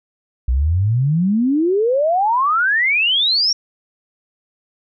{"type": "exponential sweep", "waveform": "sine", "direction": "up", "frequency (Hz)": [58.8, 5660], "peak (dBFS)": -13, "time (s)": [0.48, 3.53], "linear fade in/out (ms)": 5, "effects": []}